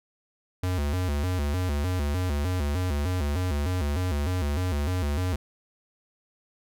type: tone with vibrato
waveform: square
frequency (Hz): 81.3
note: E2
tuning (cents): -23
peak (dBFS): -25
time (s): 0.63-5.36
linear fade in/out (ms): 5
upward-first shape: square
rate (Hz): 3.3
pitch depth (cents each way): 200
effects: none